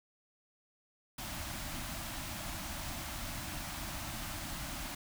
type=band-stop noise; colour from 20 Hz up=pink; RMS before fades=-41 dBFS; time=1.18-4.95 s; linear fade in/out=5 ms; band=340 to 570 Hz; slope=96 dB/octave; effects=none